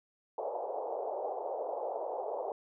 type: band-pass noise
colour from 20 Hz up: pink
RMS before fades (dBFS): -37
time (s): 0.38-2.52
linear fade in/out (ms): 2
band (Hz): 430 to 860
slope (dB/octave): 48
effects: none